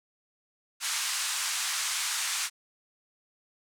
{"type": "band-pass noise", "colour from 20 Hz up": "white", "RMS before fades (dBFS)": -31, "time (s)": [0.8, 2.5], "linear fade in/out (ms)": 50, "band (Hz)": [1000, 9200], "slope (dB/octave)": 24, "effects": []}